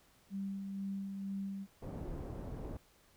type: tone with tremolo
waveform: sine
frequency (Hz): 196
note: G3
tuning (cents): 0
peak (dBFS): -36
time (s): 0.3-1.67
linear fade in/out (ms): 50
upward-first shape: sine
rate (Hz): 2.1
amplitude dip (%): 35
type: low-pass noise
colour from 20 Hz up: pink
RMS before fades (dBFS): -43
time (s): 1.82-2.77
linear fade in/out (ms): 5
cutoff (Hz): 550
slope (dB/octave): 12
effects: pink hiss -67 dBFS RMS until 3.16 s